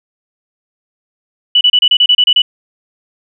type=tone bursts; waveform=sine; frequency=2960 Hz; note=F#7; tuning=in tune; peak=-5 dBFS; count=10; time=1.55-2.42 s; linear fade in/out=5 ms; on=60 ms; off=30 ms; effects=none